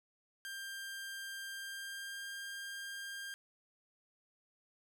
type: tone with pitch glide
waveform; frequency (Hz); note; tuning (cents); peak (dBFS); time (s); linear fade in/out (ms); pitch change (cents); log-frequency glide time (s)
sawtooth; 1590 to 1601.1; G6 to G6; +24 to +36; -39; 0.45-3.34; 0; +12; 1.51-2.27
effects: none